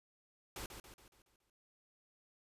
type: noise with echo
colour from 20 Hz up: pink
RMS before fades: -45 dBFS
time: 0.56-0.66 s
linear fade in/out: 2 ms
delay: 140 ms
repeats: 6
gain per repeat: -6 dB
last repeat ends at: 1.5 s
effects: resampled to 32000 Hz